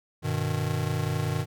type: chord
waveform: square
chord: G augmented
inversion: none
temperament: just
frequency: 98 / 122.5 / 153.12 Hz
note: G2 / B2 / D#3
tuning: 0 / -14 / -27 cents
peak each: -32 / -31 / -30 dBFS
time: 0.22-1.46 s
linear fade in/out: 50 ms
effects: none